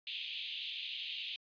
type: band-pass noise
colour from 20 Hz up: white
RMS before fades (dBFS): -42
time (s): 0.07-1.36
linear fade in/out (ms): 0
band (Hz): 2600 to 3700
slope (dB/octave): 48
effects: resampled to 11025 Hz